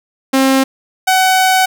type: tone pair in turn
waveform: sawtooth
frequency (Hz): 266.8 / 751.4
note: C4 / F#5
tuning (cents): +34 / +26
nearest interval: octave + tritone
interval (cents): 1792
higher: second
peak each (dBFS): -5 / -5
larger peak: neither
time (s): 0.33-0.64 / 1.07-1.66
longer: second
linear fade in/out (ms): 10
effects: none